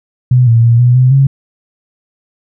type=tone with pitch steps; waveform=sine; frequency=125.4 / 115.5 / 117.2 / 122.8 / 127.6 / 136.4 Hz; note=B2 / A#2 / A#2 / B2 / C3 / C#3; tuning=+27 / -16 / +10 / -9 / -43 / -28 cents; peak=-4 dBFS; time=0.31-1.27 s; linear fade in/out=5 ms; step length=160 ms; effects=none